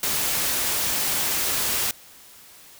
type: noise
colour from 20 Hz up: white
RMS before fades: -24 dBFS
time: 0.03-1.91 s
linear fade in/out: 2 ms
effects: white hiss -48 dBFS RMS until 2.79 s